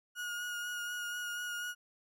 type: tone with vibrato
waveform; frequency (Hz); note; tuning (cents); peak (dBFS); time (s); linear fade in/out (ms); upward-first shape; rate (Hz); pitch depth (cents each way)
35% pulse; 1441; F#6; -46; -35; 0.15-1.75; 50; sine; 4.1; 16
effects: none